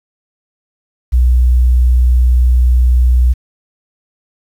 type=tone; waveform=sine; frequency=61.74 Hz; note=B1; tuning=in tune; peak=-6 dBFS; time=1.12-3.34 s; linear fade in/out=20 ms; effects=7-bit